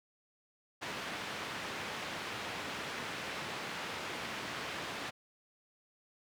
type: band-pass noise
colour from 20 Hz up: white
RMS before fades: -41 dBFS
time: 0.81-5.11 s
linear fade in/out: 20 ms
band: 100 to 2600 Hz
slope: 12 dB/octave
effects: none